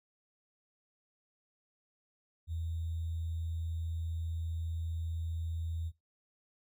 sine tone with sample-and-hold, 82.41 Hz, E2, in tune, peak -34 dBFS, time 2.47-5.92 s, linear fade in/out 50 ms, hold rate 3675 Hz, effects noise-tail reverb RT60 0.2 s tail -19 dB re dry

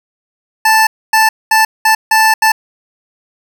25% pulse tone bursts at uneven times, 880 Hz, A5, in tune, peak -3 dBFS, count 6, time 0.65-0.87 / 1.13-1.29 / 1.51-1.65 / 1.85-1.95 / 2.11-2.34 / 2.42-2.52 s, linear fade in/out 5 ms, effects none

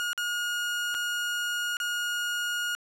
30% pulse tone with dropouts, 1434 Hz, F6, 45 cents sharp, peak -25 dBFS, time 0-2.75 s, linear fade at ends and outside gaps 0 ms, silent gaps 0.131-0.177 / 0.943-0.948 / 1.769-1.801 s, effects low-pass 12000 Hz 12 dB/octave

